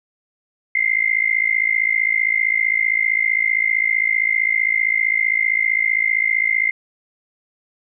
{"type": "tone with amplitude modulation", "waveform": "sine", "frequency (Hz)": 2093, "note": "C7", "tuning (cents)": 0, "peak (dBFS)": -11, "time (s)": [0.75, 6.71], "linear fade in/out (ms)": 5, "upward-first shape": "sine", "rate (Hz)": 55.4, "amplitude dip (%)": 95, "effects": []}